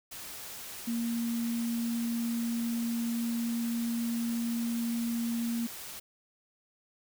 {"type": "tone in noise", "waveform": "sine", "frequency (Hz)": 233.1, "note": "A#3", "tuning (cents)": 0, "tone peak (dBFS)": -29, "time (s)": [0.87, 5.67], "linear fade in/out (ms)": 10, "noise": "white", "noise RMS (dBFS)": -43, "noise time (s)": [0.11, 6], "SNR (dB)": 11, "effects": []}